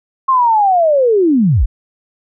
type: linear sweep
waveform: sine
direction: down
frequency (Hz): 1079 to 33.33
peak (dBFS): -8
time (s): 0.28-1.66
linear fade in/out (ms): 10
effects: none